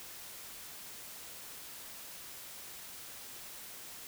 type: silence
effects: white hiss -48 dBFS RMS until 4.07 s